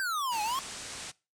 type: exponential two-way sweep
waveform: square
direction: down then up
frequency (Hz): 1602 to 824 to 1115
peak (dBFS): -30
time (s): 0-0.59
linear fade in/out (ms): 0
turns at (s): 0.42
type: low-pass noise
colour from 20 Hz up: white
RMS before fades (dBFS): -42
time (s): 0.31-1.12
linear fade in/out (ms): 20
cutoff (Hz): 9100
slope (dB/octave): 48
effects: noise-tail reverb RT60 0.3 s tail -22 dB re dry